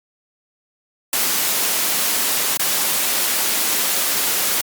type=noise with dropouts; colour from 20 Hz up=white; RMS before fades=-19 dBFS; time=1.13-4.61 s; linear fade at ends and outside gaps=2 ms; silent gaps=2.572-2.595 s; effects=high-pass 200 Hz 12 dB/octave + Opus 48 kbps